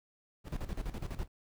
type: noise with tremolo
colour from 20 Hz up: brown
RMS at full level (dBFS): -36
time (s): 0.44-1.28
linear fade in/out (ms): 50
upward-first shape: square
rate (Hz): 12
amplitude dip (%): 75
effects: none